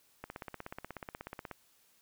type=click train; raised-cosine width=0.5 ms; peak=-26 dBFS; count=22; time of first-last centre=0.24-1.513 s; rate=16.5 Hz; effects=white hiss -68 dBFS RMS until 2.01 s